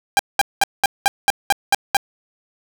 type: tone bursts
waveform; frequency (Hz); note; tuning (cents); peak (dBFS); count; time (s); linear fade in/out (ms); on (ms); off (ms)
sawtooth; 798; G5; +31; -7; 9; 0.17-1.968; 0; 22; 200
effects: none